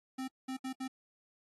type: tone bursts at uneven times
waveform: square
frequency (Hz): 261.6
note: C4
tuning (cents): 0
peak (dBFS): -37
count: 4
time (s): 0.18-0.28 / 0.48-0.57 / 0.64-0.73 / 0.8-0.88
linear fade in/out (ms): 10
effects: AAC 32 kbps